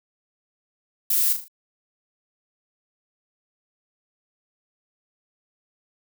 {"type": "noise with echo", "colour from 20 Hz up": "violet", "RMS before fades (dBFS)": -21, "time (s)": [1.1, 1.33], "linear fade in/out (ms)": 5, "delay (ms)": 38, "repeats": 4, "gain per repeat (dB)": -7, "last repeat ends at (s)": 1.482, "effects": []}